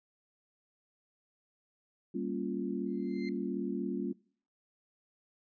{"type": "chord", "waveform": "sine", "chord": "G half-diminished seventh", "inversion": "none", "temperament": "equal", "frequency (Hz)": [196, 233.1, 277.2, 349.2], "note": ["G3", "Bb3", "Db4", "F4"], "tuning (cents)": [0, 0, 0, 0], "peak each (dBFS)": -38, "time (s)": [2.14, 4.13], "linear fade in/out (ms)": 10}
{"type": "tone with exponential growth", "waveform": "35% pulse", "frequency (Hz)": 2087, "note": "C7", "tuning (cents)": -5, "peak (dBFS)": -40, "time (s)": [2.86, 3.29], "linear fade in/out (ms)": 2, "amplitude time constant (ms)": 92}
{"effects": ["noise-tail reverb RT60 0.5 s tail -23 dB re dry", "resampled to 16000 Hz"]}